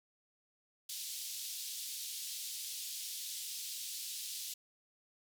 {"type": "band-pass noise", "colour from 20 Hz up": "pink", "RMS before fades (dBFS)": -43, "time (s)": [0.89, 4.54], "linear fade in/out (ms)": 5, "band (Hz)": [3500, 16000], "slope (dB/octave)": 24, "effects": []}